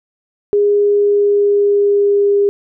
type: tone with pitch glide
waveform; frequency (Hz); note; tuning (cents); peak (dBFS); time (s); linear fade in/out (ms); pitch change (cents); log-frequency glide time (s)
sine; 410 to 404.1; G#4 to G#4; -22 to -47; -9; 0.53-2.49; 0; -25; 0.72-2.35
effects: none